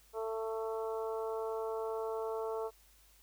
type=harmonic tone; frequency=222.4 Hz; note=A3; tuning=19 cents sharp; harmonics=2 / 3 / 4 / 5 / 6; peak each=-36 / -43 / -44 / -47 / -50 dBFS; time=0.13-2.71 s; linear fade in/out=50 ms; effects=added 50 Hz sine -65 dBFS peak until 3.22 s + white hiss -65 dBFS RMS until 3.22 s